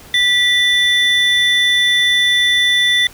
triangle tone pair together, 1962 / 3520 Hz, B6 / A7, -12 / 0 cents, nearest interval minor seventh, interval 1012 cents, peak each -12 dBFS, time 0.14-3.07 s, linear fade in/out 2 ms, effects pink hiss -40 dBFS RMS until 3.13 s

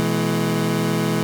25% pulse chord, E major, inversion second, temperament equal with one note detuned, 123.47 / 164.81 / 212.9 Hz, B2 / E3 / G#3, 0 / 0 / +43 cents, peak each -22 / -18 / -19 dBFS, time 0-1.23 s, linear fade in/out 0 ms, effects none

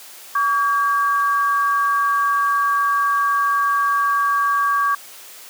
sine tone pair together, 1138.2 / 1614 Hz, C#6 / G#6, +45 / -50 cents, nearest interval tritone, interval 605 cents, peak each -16 / -22 dBFS, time 0.35-4.95 s, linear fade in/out 5 ms, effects white hiss -40 dBFS RMS until 5.49 s + high-pass 400 Hz 12 dB/octave

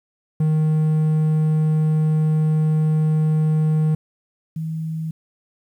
triangle / sine tone pair in turn, 155.56 / 159.84 Hz, D#3 / D#3, 0 / +47 cents, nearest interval unison, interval 47 cents, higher second, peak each -13 / -23 dBFS, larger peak first, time 0.4-3.95 / 4.56-5.11 s, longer first, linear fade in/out 5 ms, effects 9-bit

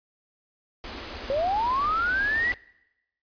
pink band-stop noise, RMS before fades -37 dBFS, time 0.84-2.54 s, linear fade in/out 0 ms, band 100 to 210 Hz, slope 48 dB/octave
sine linear sweep, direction up, 526 to 1980 Hz, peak -22 dBFS, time 1.3-2.52 s, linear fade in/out 0 ms
effects noise-tail reverb RT60 0.9 s tail -22 dB re dry + resampled to 11025 Hz

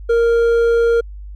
sine tone with hard clipping, 465.7 Hz, A#4, 2 cents flat, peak -12 dBFS, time 0.09-1.01 s, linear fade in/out 10 ms, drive 5 dB, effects added 50 Hz sine -29 dBFS peak until 1.35 s + MP3 96 kbps

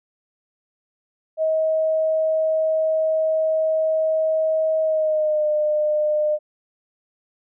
sine tone with pitch glide, 634 to 604.7 Hz, D#5 to D#5, +32 to -50 cents, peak -17 dBFS, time 1.37-6.39 s, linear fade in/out 50 ms, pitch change -82 cents, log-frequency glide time 4.82-5.47 s, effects none

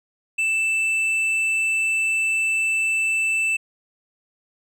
sine tone with hard clipping, 2648 Hz, E7, 7 cents sharp, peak -20 dBFS, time 0.38-3.57 s, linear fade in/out 10 ms, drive 5 dB, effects none

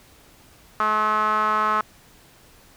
sawtooth tone with band-pass filter, 214.2 Hz, A3, 46 cents flat, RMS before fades -21 dBFS, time 0.8-1.81 s, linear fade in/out 2 ms, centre 1200 Hz, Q 7.7, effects pink hiss -52 dBFS RMS until 2.76 s

